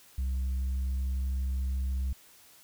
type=tone with pitch glide; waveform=sine; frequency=65.2 to 65.65 Hz; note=C2 to C2; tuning=-5 to +6 cents; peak=-25 dBFS; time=0.18-2.13 s; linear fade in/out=5 ms; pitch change=+11 cents; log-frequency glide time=0.56-1.3 s; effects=tanh soft clip ceiling -27 dBFS + white hiss -57 dBFS RMS until 2.63 s